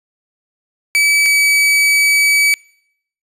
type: tone pair in turn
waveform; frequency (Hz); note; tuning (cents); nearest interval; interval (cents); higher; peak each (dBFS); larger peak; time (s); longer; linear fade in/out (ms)
40% pulse; 2294 / 2285; D7 / D7; -41 / -48; unison; 7; first; -9; neither; 0.95-1.26 / 1.26-2.54; second; 0
effects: noise-tail reverb RT60 0.7 s tail -26 dB re dry + resampled to 32000 Hz